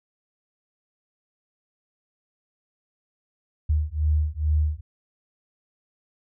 sine beating tone pair, 75.2 / 77.5 Hz, D2 / D#2, +42 / -6 cents, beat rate 2.3 Hz, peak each -23 dBFS, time 3.69-4.81 s, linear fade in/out 10 ms, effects none

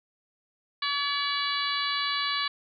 harmonic tone with a mistuned harmonic, 570 Hz, C#5, 48 cents sharp, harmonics 2 / 3 / 4 / 5 / 6 / 7 / 8, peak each -31 / -34 / -35 / -36 / -35 / -32 / -37 dBFS, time 0.82-2.48 s, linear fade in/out 5 ms, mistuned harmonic 5, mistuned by +26 cents, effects none

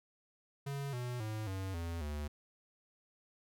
square tone with pitch steps, 139.8 / 123.12 / 108.43 / 95.49 / 84.09 / 74.06 Hz, C#3 / B2 / A2 / G2 / E2 / D2, +15 / -5 / -25 / -45 / +35 / +15 cents, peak -38 dBFS, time 0.66-2.28 s, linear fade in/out 10 ms, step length 270 ms, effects none

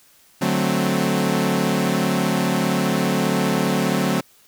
sawtooth chord, D dominant seventh, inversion none, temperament equal, 146.83 / 185 / 220 / 261.6 Hz, D3 / F#3 / A3 / C4, 0 / 0 / 0 / 0 cents, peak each -22 / -18 / -20 / -20 dBFS, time 0.41-4.21 s, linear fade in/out 10 ms, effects white hiss -54 dBFS RMS until 4.47 s

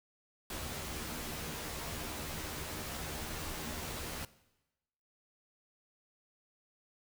pink noise with comb filter, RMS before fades -41 dBFS, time 0.5-4.25 s, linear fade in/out 2 ms, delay 13 ms, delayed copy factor +0.65, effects noise-tail reverb RT60 1.0 s tail -19 dB re dry

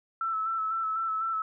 sine tone with vibrato, 1318.5 Hz, E6, in tune, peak -27 dBFS, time 0.21-1.42 s, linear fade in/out 2 ms, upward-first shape square, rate 4 Hz, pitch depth 24 cents each way, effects none

